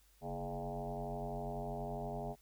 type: tone with frequency modulation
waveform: sine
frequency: 418.8 Hz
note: G#4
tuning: 15 cents sharp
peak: -38 dBFS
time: 0.21-2.36 s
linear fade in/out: 50 ms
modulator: 92.1 Hz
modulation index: 4.1
effects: added 50 Hz sine -67 dBFS peak until 2.41 s + white hiss -70 dBFS RMS until 2.41 s